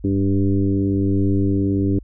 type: tone with frequency modulation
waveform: sine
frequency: 196 Hz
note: G3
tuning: in tune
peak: -15 dBFS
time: 0.04-1.99 s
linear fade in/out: 5 ms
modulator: 97.7 Hz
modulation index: 1.7
effects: added 50 Hz sine -37 dBFS peak until 2.03 s